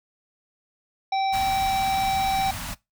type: harmonic tone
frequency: 775 Hz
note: G5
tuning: 20 cents flat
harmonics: 1 / 3 / 5 / 7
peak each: -21 / -34 / -35 / -40 dBFS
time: 1.12-2.51 s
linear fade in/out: 5 ms
type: band-stop noise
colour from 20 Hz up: pink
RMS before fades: -33 dBFS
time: 1.32-2.75 s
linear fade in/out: 20 ms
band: 270 to 620 Hz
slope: 48 dB/octave
effects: noise-tail reverb RT60 0.2 s tail -21 dB re dry